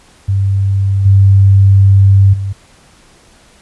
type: tone with level steps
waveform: sine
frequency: 98 Hz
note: G2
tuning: in tune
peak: -9 / -3 / -15 dBFS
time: 0.28-2.53 s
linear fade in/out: 10 ms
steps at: 1.05 / 2.33 s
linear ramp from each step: 10 ms
effects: pink hiss -45 dBFS RMS until 3.61 s + resampled to 24000 Hz